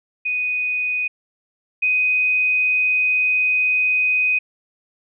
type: tone pair in turn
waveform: sine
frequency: 2489 / 2502 Hz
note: D#7 / D#7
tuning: 0 / +9 cents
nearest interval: unison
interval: 9 cents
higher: second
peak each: -19 / -15 dBFS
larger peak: second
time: 0.25-1.08 / 1.82-4.39 s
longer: second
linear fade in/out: 10 ms
effects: none